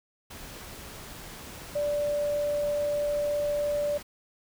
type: tone in noise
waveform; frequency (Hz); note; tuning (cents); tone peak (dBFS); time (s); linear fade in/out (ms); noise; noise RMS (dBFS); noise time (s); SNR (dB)
sine; 585; D5; -7; -25; 1.75-3.98; 10; pink; -43; 0.3-4.03; +15
effects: none